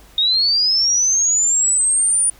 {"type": "linear sweep", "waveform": "sine", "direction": "up", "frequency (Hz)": [3675, 9510], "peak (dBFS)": -13, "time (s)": [0.18, 2.3], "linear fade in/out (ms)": 2, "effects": ["added 50 Hz sine -48 dBFS peak until 2.39 s", "pink hiss -48 dBFS RMS until 2.39 s"]}